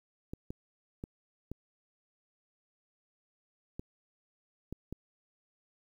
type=clicks; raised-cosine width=3 ms; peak=-26 dBFS; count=7; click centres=0.335 / 0.505 / 1.039 / 1.516 / 3.795 / 4.726 / 4.926 s; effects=10-bit